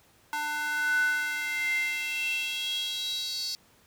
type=tone with high-pass filter sweep; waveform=square; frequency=298.5 Hz; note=D4; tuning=28 cents sharp; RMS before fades=-30 dBFS; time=0.33-3.55 s; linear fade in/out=0 ms; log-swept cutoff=1100 to 4700 Hz; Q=8.3; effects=pink hiss -61 dBFS RMS until 3.86 s + high-pass 60 Hz 12 dB/octave